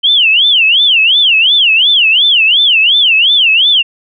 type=tone with vibrato; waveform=sine; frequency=3021 Hz; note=F#7; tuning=35 cents sharp; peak=-5 dBFS; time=0.03-3.83 s; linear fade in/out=20 ms; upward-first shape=sine; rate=2.8 Hz; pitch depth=280 cents each way; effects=none